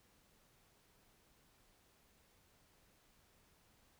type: silence
effects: pink hiss -71 dBFS RMS until 3.99 s